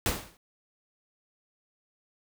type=noise with exponential decay; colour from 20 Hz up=pink; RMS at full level=-24 dBFS; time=0.06-0.37 s; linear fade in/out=1 ms; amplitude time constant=67 ms; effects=none